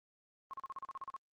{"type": "tone bursts", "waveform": "sine", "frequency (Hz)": 1078, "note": "C#6", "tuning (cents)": -49, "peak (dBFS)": -40, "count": 11, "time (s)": [0.51, 1.164], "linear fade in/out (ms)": 0, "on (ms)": 24, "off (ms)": 39, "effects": ["Opus 24 kbps"]}